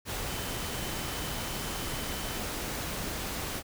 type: tone in noise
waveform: sine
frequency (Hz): 3049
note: G7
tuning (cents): -49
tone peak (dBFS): -46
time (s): 0.26-2.43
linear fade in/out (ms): 50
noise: pink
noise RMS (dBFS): -35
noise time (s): 0.05-3.63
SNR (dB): -14
effects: none